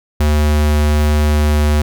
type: tone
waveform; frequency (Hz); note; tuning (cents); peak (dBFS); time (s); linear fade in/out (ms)
square; 74.9; D2; +35; -11; 0.2-1.82; 5
effects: none